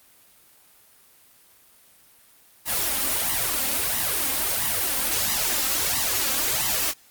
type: noise with flanger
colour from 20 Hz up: white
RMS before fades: -24 dBFS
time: 2.65-6.94 s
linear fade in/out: 50 ms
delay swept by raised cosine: 1 to 3.8 ms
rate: 1.5 Hz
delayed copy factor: +0.7
effects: white hiss -55 dBFS RMS until 7.1 s + Opus 32 kbps